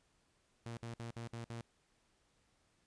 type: tone bursts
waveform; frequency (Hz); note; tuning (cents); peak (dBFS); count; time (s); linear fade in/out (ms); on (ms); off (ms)
sawtooth; 116.54; A#2; 0; -39; 6; 0.66-1.61; 0; 110; 58
effects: pink hiss -75 dBFS RMS until 2.86 s + resampled to 22050 Hz